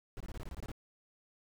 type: noise bursts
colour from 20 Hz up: brown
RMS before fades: -42 dBFS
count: 10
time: 0.17-0.717 s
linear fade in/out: 0 ms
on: 34 ms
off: 23 ms
effects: none